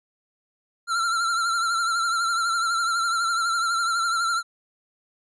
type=tone with vibrato; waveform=square; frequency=1365 Hz; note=F6; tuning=40 cents flat; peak=-22 dBFS; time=0.87-4.43 s; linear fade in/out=50 ms; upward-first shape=triangle; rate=12 Hz; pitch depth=65 cents each way; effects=resampled to 22050 Hz